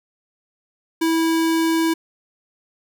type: tone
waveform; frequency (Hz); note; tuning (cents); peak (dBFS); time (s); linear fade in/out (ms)
square; 326.7; E4; -15; -17; 1.01-1.94; 10
effects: none